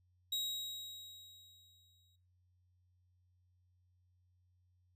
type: tone with exponential decay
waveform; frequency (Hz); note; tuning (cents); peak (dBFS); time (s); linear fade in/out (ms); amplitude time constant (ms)
40% pulse; 3815; A#7; +39; -33; 0.32-2.16; 5; 400
effects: noise-tail reverb RT60 0.3 s tail -19 dB re dry + added 90 Hz sine -70 dBFS peak until 4.95 s